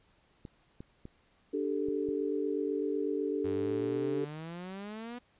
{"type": "clicks", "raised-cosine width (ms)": 3, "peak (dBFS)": -31, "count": 5, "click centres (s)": [0.452, 0.805, 1.054, 1.886, 2.088]}
{"type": "chord", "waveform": "sine", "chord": "D suspended fourth", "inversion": "none", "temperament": "equal", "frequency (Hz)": [293.7, 392, 440], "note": ["D4", "G4", "A4"], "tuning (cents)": [0, 0, 0], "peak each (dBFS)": -34, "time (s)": [1.53, 4.25], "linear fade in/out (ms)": 10}
{"type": "exponential sweep", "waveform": "sawtooth", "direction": "up", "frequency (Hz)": [92.5, 247.6], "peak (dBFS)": -36, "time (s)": [3.44, 5.19], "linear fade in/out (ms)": 10}
{"effects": ["pink hiss -68 dBFS RMS until 5.39 s", "resampled to 8000 Hz"]}